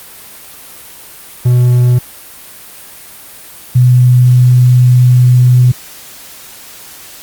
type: tone pair in turn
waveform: triangle / sine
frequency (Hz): 123.47 / 124.83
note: B2 / B2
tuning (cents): 0 / +19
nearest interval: unison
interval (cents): 19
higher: second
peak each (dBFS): -3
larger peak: neither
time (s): 1.45-1.99 / 3.75-5.72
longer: second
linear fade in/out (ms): 10
effects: white hiss -33 dBFS RMS until 7.22 s + Opus 32 kbps